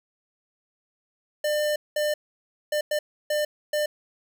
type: tone bursts at uneven times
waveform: square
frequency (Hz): 599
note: D5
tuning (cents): +34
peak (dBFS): -23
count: 6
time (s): 1.44-1.76 / 1.96-2.14 / 2.72-2.81 / 2.91-2.99 / 3.3-3.45 / 3.73-3.86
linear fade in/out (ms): 5
effects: none